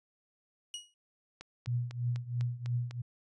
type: tone with exponential decay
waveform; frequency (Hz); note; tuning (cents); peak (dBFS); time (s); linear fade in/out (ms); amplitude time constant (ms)
sawtooth; 2900; F#7; -35; -32; 0.74-0.94; 1; 42
type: click train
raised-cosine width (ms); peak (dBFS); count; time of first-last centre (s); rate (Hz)
0.2; -28; 7; 1.41-2.91; 4
type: tone with tremolo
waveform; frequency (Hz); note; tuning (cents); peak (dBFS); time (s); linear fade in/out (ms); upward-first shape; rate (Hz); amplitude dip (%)
sine; 121.2; B2; -32; -27; 1.67-3.02; 10; triangle; 3; 90
effects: resampled to 24000 Hz